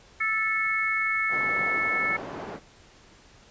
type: harmonic tone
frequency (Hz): 439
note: A4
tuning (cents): -4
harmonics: 3 / 4 / 5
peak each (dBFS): -30 / -30 / -25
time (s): 0.2-2.17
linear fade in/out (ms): 10
type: band-pass noise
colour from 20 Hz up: white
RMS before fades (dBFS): -37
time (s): 1.29-2.6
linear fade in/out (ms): 50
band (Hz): 140 to 790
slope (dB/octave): 12
effects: pink hiss -54 dBFS RMS until 3.5 s + resampled to 16000 Hz